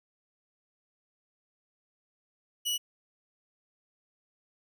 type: tone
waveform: sawtooth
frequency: 2935 Hz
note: F#7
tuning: 15 cents flat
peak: -25 dBFS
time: 2.65-2.78 s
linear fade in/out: 20 ms
effects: none